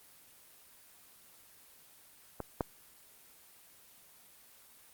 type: clicks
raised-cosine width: 1 ms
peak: -22 / -16 dBFS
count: 2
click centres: 2.403 / 2.608 s
effects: white hiss -59 dBFS RMS until 4.93 s + Opus 24 kbps